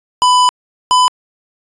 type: tone pair in turn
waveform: square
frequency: 997 / 1002 Hz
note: B5 / B5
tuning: +16 / +25 cents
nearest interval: unison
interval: 9 cents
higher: second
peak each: -8 dBFS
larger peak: neither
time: 0.22-0.49 / 0.91-1.08 s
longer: first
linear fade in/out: 0 ms
effects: resampled to 22050 Hz